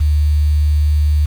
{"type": "tone with quantisation", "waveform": "sine", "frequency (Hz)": 74.6, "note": "D2", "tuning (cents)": 28, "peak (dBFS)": -10, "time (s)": [0, 1.26], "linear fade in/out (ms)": 10, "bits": 6, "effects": []}